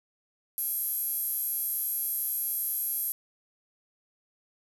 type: tone with high-pass filter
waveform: 5% pulse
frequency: 830.6 Hz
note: G#5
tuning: in tune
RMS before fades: -31 dBFS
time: 0.58-3.12 s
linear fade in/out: 0 ms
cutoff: 12000 Hz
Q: 5.8
effects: none